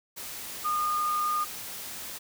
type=tone in noise; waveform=sine; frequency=1220 Hz; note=D#6; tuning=34 cents flat; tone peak=-25 dBFS; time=0.64-1.45 s; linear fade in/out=20 ms; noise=white; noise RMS=-39 dBFS; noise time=0.16-2.19 s; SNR=+11 dB; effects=none